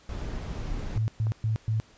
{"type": "noise", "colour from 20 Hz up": "brown", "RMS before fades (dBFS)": -33, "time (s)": [0.09, 0.98], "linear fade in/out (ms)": 2}
{"type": "tone bursts", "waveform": "sine", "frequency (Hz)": 110, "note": "A2", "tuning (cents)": 0, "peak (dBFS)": -23, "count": 4, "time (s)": [0.96, 1.8], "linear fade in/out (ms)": 0, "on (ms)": 120, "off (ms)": 120}
{"type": "click", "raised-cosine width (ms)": 1, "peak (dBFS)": -28, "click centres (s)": 1.269}
{"effects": ["pink hiss -57 dBFS RMS until 1.97 s", "resampled to 16000 Hz"]}